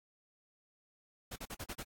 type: noise bursts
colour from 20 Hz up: pink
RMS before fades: -43 dBFS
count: 6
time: 1.31-1.832 s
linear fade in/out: 10 ms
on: 52 ms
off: 42 ms
effects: AAC 64 kbps